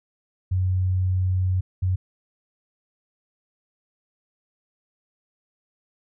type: tone bursts at uneven times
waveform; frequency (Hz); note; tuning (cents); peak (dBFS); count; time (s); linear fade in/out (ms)
sine; 92.5; F#2; 0; -19; 2; 0.51-1.61 / 1.82-1.96; 10
effects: none

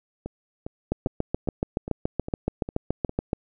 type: two click trains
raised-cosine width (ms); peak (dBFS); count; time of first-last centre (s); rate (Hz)
2; -10 / -19; 18 / 8; 0.92-3.331 / 0.26-3.094; 7.05 / 2.47
effects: none

